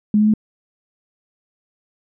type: tone with pitch steps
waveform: sine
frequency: 210 / 212.7 / 215.4 Hz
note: G#3 / G#3 / A3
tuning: +19 / +42 / -37 cents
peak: -11 dBFS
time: 0.14-0.338 s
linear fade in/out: 2 ms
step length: 66 ms
effects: none